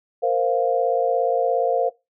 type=chord; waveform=sine; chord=Bb suspended second; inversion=none; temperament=equal; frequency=466.2 / 523.3 / 698.5 Hz; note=Bb4 / C5 / F5; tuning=0 / 0 / 0 cents; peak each=-22 dBFS; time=0.22-1.9 s; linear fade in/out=20 ms; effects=noise-tail reverb RT60 0.2 s tail -19 dB re dry